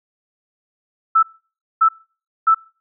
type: tone bursts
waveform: sine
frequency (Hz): 1318.5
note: E6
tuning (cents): 0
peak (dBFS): -9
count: 3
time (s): 1.15-2.547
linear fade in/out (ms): 10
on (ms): 79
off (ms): 580
effects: noise-tail reverb RT60 0.4 s tail -24 dB re dry